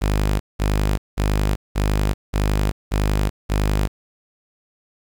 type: tone bursts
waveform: sawtooth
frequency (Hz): 51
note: G#1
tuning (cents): -31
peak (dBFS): -13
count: 7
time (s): 0.01-3.88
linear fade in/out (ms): 20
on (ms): 390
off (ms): 190
effects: 8-bit